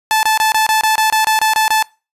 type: tone bursts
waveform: sawtooth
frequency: 873 Hz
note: A5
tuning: 14 cents flat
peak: -7 dBFS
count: 12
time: 0.11-1.825 s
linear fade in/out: 0 ms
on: 120 ms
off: 25 ms
effects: noise-tail reverb RT60 0.3 s tail -23 dB re dry + resampled to 32000 Hz